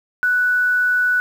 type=tone with quantisation; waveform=sine; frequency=1482 Hz; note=F#6; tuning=2 cents sharp; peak=-14 dBFS; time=0.23-1.2 s; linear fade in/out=0 ms; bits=7; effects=none